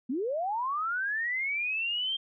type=linear sweep; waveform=sine; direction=up; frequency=226.7 to 3196 Hz; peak=-28 dBFS; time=0.09-2.17 s; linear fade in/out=10 ms; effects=none